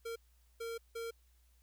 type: tone bursts at uneven times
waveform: square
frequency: 460.1 Hz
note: A#4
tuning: 23 cents flat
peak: -40 dBFS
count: 3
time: 0.05-0.16 / 0.6-0.78 / 0.95-1.11 s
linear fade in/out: 10 ms
effects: added 60 Hz sine -65 dBFS peak until 1.62 s + white hiss -75 dBFS RMS until 1.62 s